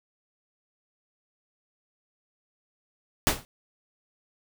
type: noise with exponential decay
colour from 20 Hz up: pink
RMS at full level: -17 dBFS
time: 3.27-3.45 s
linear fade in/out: 0 ms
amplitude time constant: 38 ms
effects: none